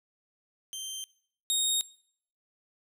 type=tone pair in turn; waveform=20% pulse; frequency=3136 / 3729 Hz; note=G7 / A#7; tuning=0 / 0 cents; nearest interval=minor third; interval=300 cents; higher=second; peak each=-31 / -19 dBFS; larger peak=second; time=0.73-1.04 / 1.5-1.81 s; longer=neither; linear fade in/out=0 ms; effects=noise-tail reverb RT60 0.6 s tail -21 dB re dry